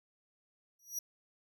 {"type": "tone with exponential growth", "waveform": "sawtooth", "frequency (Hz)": 5790, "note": "F#8", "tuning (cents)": -38, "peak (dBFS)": -30, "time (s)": [0.79, 0.99], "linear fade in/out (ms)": 5, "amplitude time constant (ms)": 43, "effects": []}